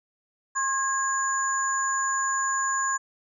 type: tone cluster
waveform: sine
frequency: 1070 / 1640 / 6960 Hz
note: C6 / G#6 / A8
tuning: +38 / -22 / -20 cents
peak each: -26 / -29 / -29 dBFS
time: 0.55-2.98 s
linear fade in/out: 20 ms
effects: none